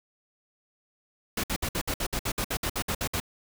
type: noise bursts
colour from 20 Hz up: pink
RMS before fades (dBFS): -29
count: 15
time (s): 1.37-3.201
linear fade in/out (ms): 5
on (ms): 67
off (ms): 59
effects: none